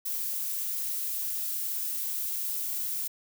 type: noise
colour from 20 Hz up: violet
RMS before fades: -32 dBFS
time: 0.05-3.08 s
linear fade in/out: 10 ms
effects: none